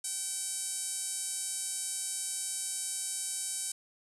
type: tone with band-pass filter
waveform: 5% pulse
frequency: 769 Hz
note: G5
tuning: 33 cents flat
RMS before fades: -36 dBFS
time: 0.04-3.72 s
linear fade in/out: 5 ms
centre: 8800 Hz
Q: 2.3
effects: none